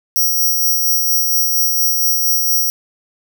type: tone with tremolo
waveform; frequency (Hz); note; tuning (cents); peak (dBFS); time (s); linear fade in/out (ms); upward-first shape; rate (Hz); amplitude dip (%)
10% pulse; 5700; F8; +34; -6; 0.16-2.7; 0; sine; 4.3; 30
effects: none